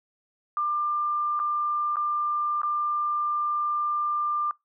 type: tone with dropouts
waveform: sine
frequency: 1193 Hz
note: D6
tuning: 27 cents sharp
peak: -23 dBFS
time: 0.57-4.51 s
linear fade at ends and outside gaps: 1 ms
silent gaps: 1.393-1.399 / 1.958-1.968 / 2.617-2.632 s
effects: noise-tail reverb RT60 0.2 s tail -26 dB re dry